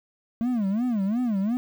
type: tone with vibrato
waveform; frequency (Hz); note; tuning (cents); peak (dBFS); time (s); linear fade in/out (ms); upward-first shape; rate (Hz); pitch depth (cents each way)
triangle; 220; A3; 0; -20; 0.41-1.57; 0; sine; 2.8; 240
effects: 9-bit